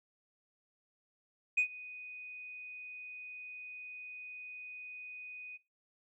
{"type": "tone with ADSR envelope", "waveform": "sine", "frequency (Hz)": 2489, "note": "D#7", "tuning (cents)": 0, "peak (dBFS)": -23, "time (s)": [1.57, 5.58], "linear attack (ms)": 11, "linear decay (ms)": 92, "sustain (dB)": -21, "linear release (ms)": 25, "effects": ["noise-tail reverb RT60 0.3 s tail -21 dB re dry", "tanh soft clip ceiling -22 dBFS"]}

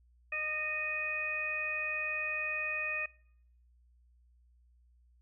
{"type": "harmonic tone with a mistuned harmonic", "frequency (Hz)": 614, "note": "D#5", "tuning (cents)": -23, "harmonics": [1, 2, 3, 4], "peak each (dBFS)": [-45, -45, -39, -34], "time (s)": [0.32, 3.06], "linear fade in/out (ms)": 5, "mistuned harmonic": 4, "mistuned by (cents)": 26, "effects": ["noise-tail reverb RT60 0.7 s tail -24 dB re dry", "added 60 Hz sine -62 dBFS peak until 5.21 s"]}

